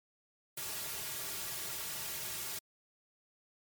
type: noise with comb filter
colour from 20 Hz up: white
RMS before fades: -40 dBFS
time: 0.57-2.59 s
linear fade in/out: 5 ms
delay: 3.9 ms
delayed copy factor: -0.75
effects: MP3 96 kbps